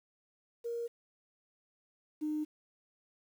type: tone pair in turn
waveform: sine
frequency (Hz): 469.6 / 304.6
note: A#4 / D#4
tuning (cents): +13 / -37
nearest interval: perfect fifth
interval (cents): 750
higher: first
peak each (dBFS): -34 / -31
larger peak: second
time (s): 0.64-0.88 / 2.21-2.45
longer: neither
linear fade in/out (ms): 20
effects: tanh soft clip ceiling -27 dBFS + 10-bit